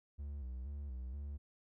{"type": "tone with vibrato", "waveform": "triangle", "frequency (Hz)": 67.2, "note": "C2", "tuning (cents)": 47, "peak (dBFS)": -39, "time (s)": [0.18, 1.38], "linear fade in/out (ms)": 20, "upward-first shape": "square", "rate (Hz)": 2.1, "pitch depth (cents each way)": 110, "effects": []}